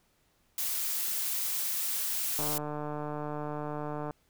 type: noise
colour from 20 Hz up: blue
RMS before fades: -32 dBFS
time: 0.58-2.58 s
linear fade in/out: 2 ms
type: click train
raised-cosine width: 1 ms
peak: -23 dBFS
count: 257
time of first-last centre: 2.39-4.108 s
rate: 149 Hz
effects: pink hiss -70 dBFS RMS until 4.29 s